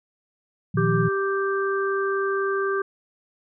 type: chord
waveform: sine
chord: Bb suspended fourth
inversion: none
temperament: equal with one note detuned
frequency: 117.42 / 155.56 / 174.61 Hz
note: Bb2 / Eb3 / F3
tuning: +13 / 0 / 0 cents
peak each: -24 dBFS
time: 0.74-1.09 s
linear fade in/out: 10 ms
type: harmonic tone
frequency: 392 Hz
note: G4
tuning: in tune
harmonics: 1 / 3 / 4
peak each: -23 / -28 / -29 dBFS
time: 0.77-2.82 s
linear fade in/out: 5 ms
effects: none